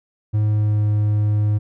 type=tone with pitch glide; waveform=triangle; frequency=106.3 to 105.08 Hz; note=G#2 to G#2; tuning=+41 to +21 cents; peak=-13 dBFS; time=0.33-1.59 s; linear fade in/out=20 ms; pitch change=-20 cents; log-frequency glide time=0.43-0.87 s; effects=none